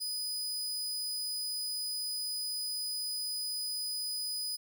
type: tone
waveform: sawtooth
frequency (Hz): 4978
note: D#8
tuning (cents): 0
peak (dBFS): -31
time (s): 0-4.57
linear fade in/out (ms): 20
effects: none